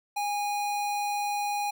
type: tone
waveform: square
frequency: 821 Hz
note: G#5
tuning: 20 cents flat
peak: -28 dBFS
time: 0.16-1.71 s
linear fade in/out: 10 ms
effects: none